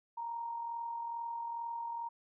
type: tone with amplitude modulation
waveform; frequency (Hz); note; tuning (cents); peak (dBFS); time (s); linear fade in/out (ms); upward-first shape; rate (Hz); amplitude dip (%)
sine; 932.3; A#5; 0; -35; 0.17-2.09; 10; sine; 42.3; 40
effects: none